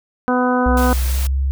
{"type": "harmonic tone", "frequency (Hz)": 250, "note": "B3", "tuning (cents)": 21, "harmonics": [1, 2, 3, 4, 5, 6], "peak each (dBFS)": [-17, -20, -22, -23, -24, -25], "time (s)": [0.28, 0.93], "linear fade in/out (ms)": 0}
{"type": "tone with pitch glide", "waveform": "sine", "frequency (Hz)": [63.5, 67.67], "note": ["B1", "C#2"], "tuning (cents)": [49, -41], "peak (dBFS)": -15, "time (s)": [0.66, 1.51], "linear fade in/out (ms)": 0, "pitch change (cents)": 110, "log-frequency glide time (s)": [1.01, 1.38]}
{"type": "noise", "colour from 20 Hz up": "white", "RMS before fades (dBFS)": -29, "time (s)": [0.77, 1.27], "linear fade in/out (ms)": 2}
{"effects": []}